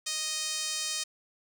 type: tone with band-pass filter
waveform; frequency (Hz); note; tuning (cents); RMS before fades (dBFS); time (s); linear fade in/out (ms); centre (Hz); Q
5% pulse; 622.3; D#5; 0; -33; 0.06-1.04; 10; 7700; 0.6
effects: none